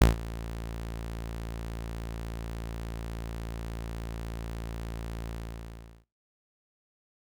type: tone with ADSR envelope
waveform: sawtooth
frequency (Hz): 56.5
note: A1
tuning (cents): +47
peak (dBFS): -11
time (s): 0.01-6.05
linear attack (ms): 8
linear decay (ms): 130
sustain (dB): -20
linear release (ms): 750
effects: noise-tail reverb RT60 0.3 s tail -20 dB re dry